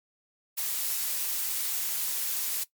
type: noise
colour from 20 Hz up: blue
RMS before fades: -30 dBFS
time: 0.57-2.64 s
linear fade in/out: 10 ms
effects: noise-tail reverb RT60 0.1 s tail -17 dB re dry + MP3 96 kbps